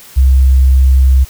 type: tone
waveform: sine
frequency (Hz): 65.7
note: C2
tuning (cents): +8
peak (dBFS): -4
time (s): 0.16-1.25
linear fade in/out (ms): 20
effects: white hiss -37 dBFS RMS until 1.29 s